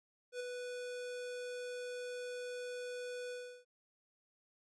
square tone with ADSR envelope, 493.9 Hz, B4, in tune, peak -38 dBFS, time 0.32-3.65 s, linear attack 80 ms, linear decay 10 ms, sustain -4 dB, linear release 340 ms, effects resampled to 22050 Hz

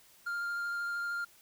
triangle tone with vibrato, 1400 Hz, F6, 4 cents sharp, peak -31 dBFS, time 0.26-1.25 s, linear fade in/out 10 ms, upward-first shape triangle, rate 13 Hz, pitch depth 11 cents each way, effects white hiss -61 dBFS RMS until 1.41 s

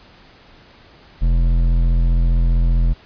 triangle tone with hard clipping, 42.4 Hz, E1, 50 cents sharp, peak -14 dBFS, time 1.21-2.94 s, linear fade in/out 20 ms, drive 13 dB, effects pink hiss -47 dBFS RMS until 3.05 s + resampled to 11025 Hz

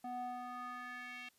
square tone with band-pass filter sweep, 247.1 Hz, B3, 1 cent sharp, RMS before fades -45 dBFS, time 0.04-1.29 s, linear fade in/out 5 ms, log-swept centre 610 to 2600 Hz, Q 3.2, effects white hiss -72 dBFS RMS until 1.38 s + resampled to 32000 Hz

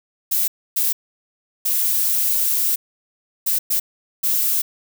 violet noise bursts at uneven times, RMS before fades -19 dBFS, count 6, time 0.31-0.48 / 0.76-0.93 / 1.65-2.76 / 3.46-3.59 / 3.7-3.8 / 4.23-4.62 s, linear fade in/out 10 ms, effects none

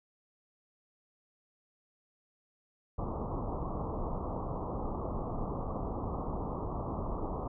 pink low-pass noise, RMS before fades -36 dBFS, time 2.98-7.48 s, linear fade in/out 5 ms, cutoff 1200 Hz, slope 96 dB/octave, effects none

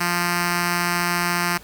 5% pulse tone with notch filter, 174.61 Hz, F3, in tune, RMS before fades -22 dBFS, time 0-1.58 s, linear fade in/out 10 ms, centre 500 Hz, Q 0.95, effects pink hiss -46 dBFS RMS until 1.63 s

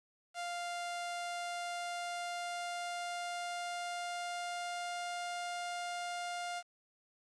sawtooth tone with pitch glide, 698.5 to 703.4 Hz, F5 to F5, 0 to +12 cents, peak -34 dBFS, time 0.34-6.63 s, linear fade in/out 50 ms, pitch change +12 cents, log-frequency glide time 1.06-5.23 s, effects resampled to 22050 Hz + 10-bit

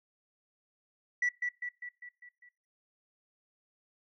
sine tone with echo, 1955 Hz, B6, 18 cents flat, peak -24 dBFS, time 1.22-1.29 s, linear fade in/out 5 ms, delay 200 ms, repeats 6, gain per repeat -5 dB, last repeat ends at 2.49 s, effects noise-tail reverb RT60 0.4 s tail -23 dB re dry + tanh soft clip ceiling -24 dBFS

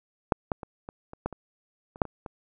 clicks, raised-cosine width 1 ms, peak -6 / -12 / -23 / -24 / -27 / -14 / -25 / -30 / -7 / -25 / -23 dBFS, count 11, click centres 0.322 / 0.518 / 0.632 / 0.889 / 1.134 / 1.26 / 1.327 / 1.959 / 2.018 / 2.053 / 2.262 s, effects none

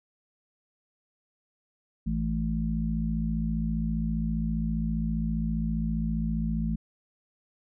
harmonic tone, 55 Hz, A1, in tune, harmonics 1 / 3 / 4, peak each -30 / -30 / -30 dBFS, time 2.06-6.76 s, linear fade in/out 10 ms, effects none

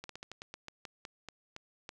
slowing click train, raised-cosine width 0.2 ms, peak -26 dBFS, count 13, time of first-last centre 0.04-1.891 s, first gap 53 ms, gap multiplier 1.18, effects none

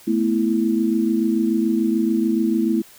sine chord, A suspended second, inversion none, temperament equal, 220 / 246.9 / 329.6 Hz, A3 / B3 / E4, 0 / 0 / 0 cents, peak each -20 / -23 / -20 dBFS, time 0.07-2.82 s, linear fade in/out 10 ms, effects white hiss -47 dBFS RMS until 2.98 s

